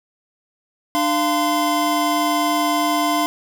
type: tone cluster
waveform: square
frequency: 299.5 / 692 / 1029 Hz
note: D4 / F5 / C6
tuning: +34 / -16 / -29 cents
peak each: -22 dBFS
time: 0.95-3.26 s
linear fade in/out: 0 ms
effects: none